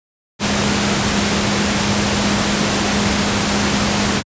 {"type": "tone in noise", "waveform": "sine", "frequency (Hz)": 203.9, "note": "G#3", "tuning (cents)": -32, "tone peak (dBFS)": -20, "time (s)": [0.39, 4.23], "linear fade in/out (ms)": 50, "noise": "pink", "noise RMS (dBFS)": -17, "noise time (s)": [0.39, 4.23], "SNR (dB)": -6, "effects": ["high-pass 80 Hz 12 dB/octave", "resampled to 16000 Hz"]}